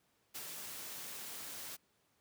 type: noise with ADSR envelope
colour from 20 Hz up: white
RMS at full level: -43 dBFS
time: 0.34-1.77 s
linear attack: 19 ms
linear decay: 44 ms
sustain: -3 dB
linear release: 22 ms
effects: pink hiss -75 dBFS RMS until 2.2 s + high-pass 100 Hz 12 dB/octave